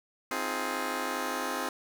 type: chord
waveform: 10% pulse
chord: F minor seventh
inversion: second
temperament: just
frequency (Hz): 261.9 / 314.3 / 349.2 / 419.1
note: C4 / Eb4 / F4 / Ab4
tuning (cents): +2 / +18 / 0 / +16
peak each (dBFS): -27 / -30 / -30 / -29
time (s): 0.31-1.69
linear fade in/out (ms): 2
effects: 9-bit